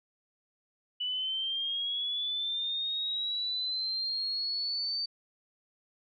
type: linear sweep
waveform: sine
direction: up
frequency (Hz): 2960 to 4600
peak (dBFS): -30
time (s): 1-5.06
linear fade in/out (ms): 10
effects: none